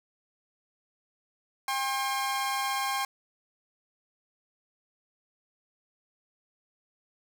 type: tone pair together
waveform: sawtooth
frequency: 800 / 1072.3 Hz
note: G5 / C6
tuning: +35 / +42 cents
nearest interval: perfect fourth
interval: 507 cents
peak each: -27 / -27 dBFS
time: 1.68-3.05 s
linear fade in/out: 2 ms
effects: none